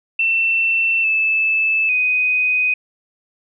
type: tone with pitch steps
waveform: sine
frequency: 2685 / 2623 / 2500 Hz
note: E7 / E7 / D#7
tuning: +31 / -9 / +8 cents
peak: -14 dBFS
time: 0.19-2.74 s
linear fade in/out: 5 ms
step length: 850 ms
effects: none